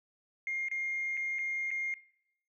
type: tone with dropouts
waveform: sine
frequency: 2124 Hz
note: C7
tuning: 25 cents sharp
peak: -31 dBFS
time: 0.47-1.94 s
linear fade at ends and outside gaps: 1 ms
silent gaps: 0.685-0.714 / 1.17-1.174 / 1.386-1.39 / 1.706-1.713 s
effects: noise-tail reverb RT60 0.7 s tail -19 dB re dry + tanh soft clip ceiling -27 dBFS